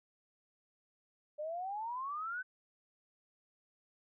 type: exponential sweep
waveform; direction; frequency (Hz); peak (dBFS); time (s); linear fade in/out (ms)
sine; up; 587.3 to 1543; -37; 1.38-2.43; 20
effects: none